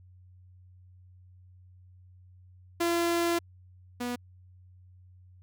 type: tone pair in turn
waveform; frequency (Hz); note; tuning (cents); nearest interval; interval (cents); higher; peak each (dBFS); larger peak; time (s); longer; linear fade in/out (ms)
sawtooth; 341 / 244.1; F4 / B3; -41 / -20; tritone; 579; first; -21 / -27; first; 2.8-3.39 / 4-4.16; first; 10
effects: added 91 Hz sine -52 dBFS peak until 5.42 s